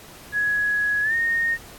sine tone with pitch glide, 1675 to 1847.8 Hz, G#6 to A#6, +14 to -16 cents, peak -19 dBFS, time 0.32-1.58 s, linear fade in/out 50 ms, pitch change +170 cents, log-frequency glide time 1.02-1.15 s, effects pink hiss -44 dBFS RMS until 1.78 s + AAC 64 kbps

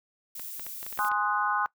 violet noise, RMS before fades -39 dBFS, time 0.35-1.09 s, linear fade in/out 5 ms
clicks, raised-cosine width 0.3 ms, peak -26 dBFS, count 9, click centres 0.396 / 0.596 / 0.666 / 0.829 / 0.865 / 0.927 / 0.976 / 1.048 / 1.116 s
sine chord, Ab dominant seventh, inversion none, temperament equal, 830.6 / 1046.5 / 1244.5 / 1480 Hz, Ab5 / C6 / Eb6 / Gb6, 0 / 0 / 0 / 0 cents, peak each -30 dBFS, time 0.99-1.66 s, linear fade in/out 0 ms
effects noise-tail reverb RT60 0.1 s tail -21 dB re dry

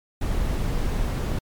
brown noise, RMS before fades -24 dBFS, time 0.21-1.39 s, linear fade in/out 5 ms, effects MP3 96 kbps

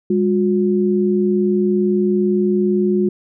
sine tone pair together, 202.3 / 360 Hz, G#3 / F#4, -45 / -47 cents, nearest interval minor seventh, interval 998 cents, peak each -16 dBFS, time 0.1-3.09 s, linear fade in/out 5 ms, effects none

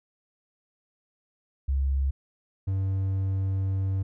sine / triangle tone pair in turn, 68 / 96.17 Hz, C#2 / G2, -33 / -33 cents, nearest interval tritone, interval 600 cents, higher second, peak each -22 dBFS, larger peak neither, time 1.68-2.11 / 2.67-4.03 s, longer second, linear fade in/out 10 ms, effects none

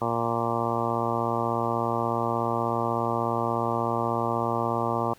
harmonic tone, 116.54 Hz, A#2, in tune, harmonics 1 / 2 / 3 / 4 / 5 / 6 / 7 / 8 / 9 / 10, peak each -33 / -33 / -33 / -33 / -33 / -33 / -33 / -33 / -33 / -33 dBFS, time 0.01-5.14 s, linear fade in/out 10 ms, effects pink hiss -56 dBFS RMS until 5.18 s

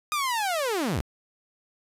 sawtooth linear sweep, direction down, 1240 to 47.28 Hz, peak -21 dBFS, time 0.12-1.01 s, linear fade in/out 0 ms, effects resampled to 32000 Hz + 8-bit

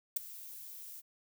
violet noise with ADSR envelope, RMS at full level -28 dBFS, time 0.16-1.02 s, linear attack 9 ms, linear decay 7 ms, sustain -20 dB, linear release 31 ms, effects none

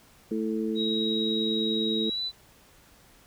harmonic tone, 110 Hz, A2, in tune, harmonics 2 / 3 / 4, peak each -29 / -31 / -32 dBFS, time 0.31-2.1 s, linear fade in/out 5 ms
sine tone with pitch glide, 3820 to 3985 Hz, A#7 to B7, +42 to +15 cents, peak -28 dBFS, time 0.75-2.32 s, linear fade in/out 50 ms, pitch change +73 cents, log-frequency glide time 2.05-2.21 s
effects pink hiss -57 dBFS RMS until 3.26 s

